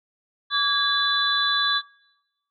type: tone cluster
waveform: sine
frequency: 1151 / 1643 / 3480 / 3981 Hz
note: D6 / G#6 / A7 / B7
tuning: -35 / -19 / -20 / +13 cents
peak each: -25 dBFS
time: 0.5-1.82 s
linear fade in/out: 50 ms
effects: noise-tail reverb RT60 1.0 s tail -23 dB re dry